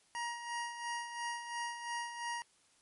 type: tone with tremolo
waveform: 25% pulse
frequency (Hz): 946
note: A#5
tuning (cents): +25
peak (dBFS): -32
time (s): 0.15-2.42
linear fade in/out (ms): 0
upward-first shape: sine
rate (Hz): 2.9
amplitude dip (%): 60
effects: white hiss -69 dBFS RMS until 2.81 s + MP3 48 kbps